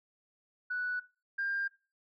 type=tone pair in turn; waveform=sine; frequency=1480 / 1598.3 Hz; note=F#6 / G6; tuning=0 / +33 cents; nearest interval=minor second; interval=133 cents; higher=second; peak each=-31 / -30 dBFS; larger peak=second; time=0.7-1 / 1.38-1.68 s; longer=neither; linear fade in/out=10 ms; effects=noise-tail reverb RT60 0.3 s tail -18 dB re dry + tanh soft clip ceiling -26 dBFS